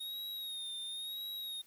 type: tone with vibrato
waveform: square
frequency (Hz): 3729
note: A#7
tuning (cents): 0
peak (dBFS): -40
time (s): 0-1.62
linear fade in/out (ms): 10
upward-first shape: sine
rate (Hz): 0.97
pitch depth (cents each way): 55
effects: white hiss -65 dBFS RMS until 1.66 s